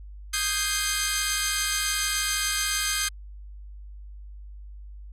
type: chord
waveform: 10% pulse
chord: Ab major seventh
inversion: second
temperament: equal with one note detuned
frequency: 1244.5 / 1568 / 1646.9 / 2093 Hz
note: Eb6 / G6 / Ab6 / C7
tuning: 0 / 0 / -15 / 0 cents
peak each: -23 / -20 / -24 / -20 dBFS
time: 0.33-3.09 s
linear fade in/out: 10 ms
effects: added 50 Hz sine -39 dBFS peak until 5.12 s + resampled to 32000 Hz